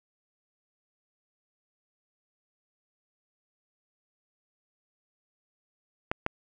clicks, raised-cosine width 0.5 ms, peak -12 dBFS, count 2, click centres 6.115 / 6.264 s, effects none

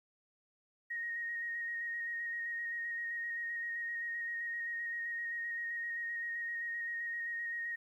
sine tone with vibrato, 1870 Hz, A#6, 5 cents sharp, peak -36 dBFS, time 0.9-7.76 s, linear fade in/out 10 ms, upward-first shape square, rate 7.7 Hz, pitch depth 14 cents each way, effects 12-bit

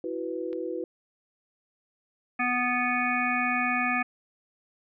sine chord, E suspended second, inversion none, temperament equal, 329.6 / 370 / 493.9 Hz, E4 / F#4 / B4, 0 / 0 / 0 cents, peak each -34 dBFS, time 0.04-0.84 s, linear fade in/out 2 ms
click, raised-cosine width 0.3 ms, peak -32 dBFS, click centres 0.53 s
harmonic tone, 246.9 Hz, B3, in tune, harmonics 1 / 3 / 5 / 7 / 9 / 10, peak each -31 / -31 / -31 / -31 / -31 / -31 dBFS, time 2.39-4.03 s, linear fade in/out 10 ms
effects none

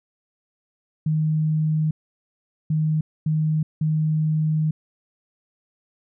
sine tone bursts at uneven times, 155.56 Hz, D#3, in tune, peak -18 dBFS, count 4, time 1.06-1.91 / 2.7-3.01 / 3.26-3.63 / 3.81-4.71 s, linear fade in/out 5 ms, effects none

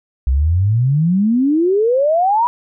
sine exponential sweep, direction up, 61.74 to 986 Hz, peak -11 dBFS, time 0.27-2.47 s, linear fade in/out 0 ms, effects none

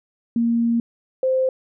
sine tone pair in turn, 233.1 / 520.7 Hz, A#3 / C5, 0 / -8 cents, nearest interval octave + major second, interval 1392 cents, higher second, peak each -16 dBFS, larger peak neither, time 0.36-0.8 / 1.23-1.49 s, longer first, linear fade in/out 2 ms, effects none

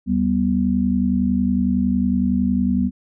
sine tone cluster, 75.8 / 193.8 / 244.7 Hz, D#2 / G3 / B3, -45 / -20 / -16 cents, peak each -26 / -19 / -19 dBFS, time 0.06-2.91 s, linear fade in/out 50 ms, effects none

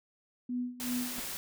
sine tone with tremolo, 246.9 Hz, B3, in tune, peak -30 dBFS, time 0.49-1.2 s, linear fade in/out 5 ms, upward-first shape sine, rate 2.7 Hz, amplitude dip 85%
white noise, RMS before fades -39 dBFS, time 0.8-1.37 s, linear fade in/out 0 ms
pink noise with exponential decay, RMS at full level -39 dBFS, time 1.18-1.32 s, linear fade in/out 2 ms, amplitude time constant 30 ms
effects none

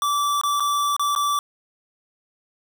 square tone with dropouts, 1161 Hz, D6, 20 cents flat, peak -20 dBFS, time 0.02-1.39 s, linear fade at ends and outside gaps 1 ms, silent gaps 0.413-0.435 / 0.598-0.604 / 0.965-0.995 / 1.151-1.161 s, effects none

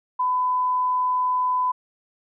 sine tone, 1004 Hz, B5, 28 cents sharp, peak -19 dBFS, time 0.19-1.72 s, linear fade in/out 10 ms, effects none

